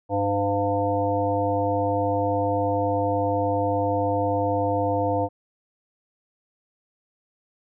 harmonic tone with a mistuned harmonic, 99.8 Hz, G2, 32 cents sharp, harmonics 1 / 3 / 5 / 7 / 9, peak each -28 / -28 / -25 / -26 / -29 dBFS, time 0.09-5.29 s, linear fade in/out 50 ms, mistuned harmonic 5, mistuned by +35 cents, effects none

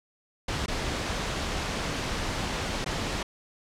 pink noise with dropouts, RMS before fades -30 dBFS, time 0.48-3.23 s, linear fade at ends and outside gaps 5 ms, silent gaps 0.661-0.68 / 2.845-2.86 s, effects low-pass 6000 Hz 12 dB/octave

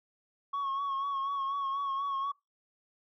sine tone with vibrato, 1104 Hz, C#6, 7 cents flat, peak -28 dBFS, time 0.53-2.32 s, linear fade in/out 10 ms, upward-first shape sine, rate 4.1 Hz, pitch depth 39 cents each way, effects noise-tail reverb RT60 0.2 s tail -22 dB re dry + tanh soft clip ceiling -29 dBFS

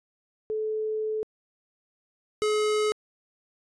sine / square tone pair in turn, 433.5 / 425.3 Hz, A4 / G#4, -26 / +41 cents, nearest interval unison, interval 33 cents, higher first, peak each -26 / -23 dBFS, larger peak second, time 0.5-1.23 / 2.42-2.92 s, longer first, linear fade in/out 0 ms, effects resampled to 22050 Hz

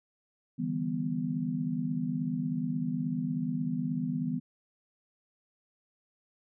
sine chord, E minor seventh, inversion third, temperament just, 148.33 / 164.81 / 197.78 / 247.2 Hz, D3 / E3 / G3 / B3, +18 / 0 / +16 / +2 cents, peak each -38 / -34 / -37 / -32 dBFS, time 0.58-4.4 s, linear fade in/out 20 ms, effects none

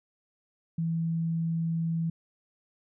sine tone, 164.81 Hz, E3, in tune, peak -26 dBFS, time 0.78-2.1 s, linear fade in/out 5 ms, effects none

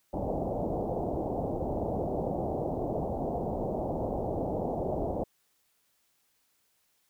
white low-pass noise, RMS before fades -32 dBFS, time 0.13-5.24 s, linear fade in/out 5 ms, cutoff 770 Hz, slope 48 dB/octave, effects white hiss -72 dBFS RMS until 7.09 s

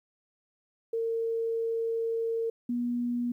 sine tone pair in turn, 456.1 / 241.6 Hz, A#4 / B3, -38 / -38 cents, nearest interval major seventh, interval 1100 cents, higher first, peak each -27 dBFS, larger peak neither, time 0.93-2.5 / 2.69-3.32 s, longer first, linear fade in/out 5 ms, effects 11-bit

